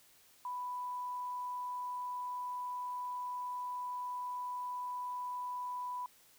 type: tone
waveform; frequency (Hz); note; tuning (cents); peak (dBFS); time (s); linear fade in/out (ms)
sine; 991; B5; +6; -37; 0.45-6.06; 2
effects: white hiss -64 dBFS RMS until 6.38 s